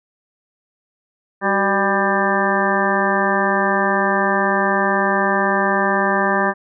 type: harmonic tone with a mistuned harmonic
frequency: 198 Hz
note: G3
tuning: 18 cents sharp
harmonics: 1 / 2 / 3 / 4 / 5 / 6 / 8 / 9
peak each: -23 / -23 / -23 / -23 / -23 / -23 / -23 / -23 dBFS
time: 1.41-6.54 s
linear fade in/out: 50 ms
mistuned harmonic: 2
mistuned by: -66 cents
effects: none